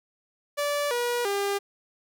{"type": "tone with pitch steps", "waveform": "sawtooth", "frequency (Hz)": [580, 482.1, 400.8], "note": ["D5", "B4", "G4"], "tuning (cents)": [-22, -42, 38], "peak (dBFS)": -21, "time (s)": [0.57, 1.59], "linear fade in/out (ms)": 20, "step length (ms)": 340, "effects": []}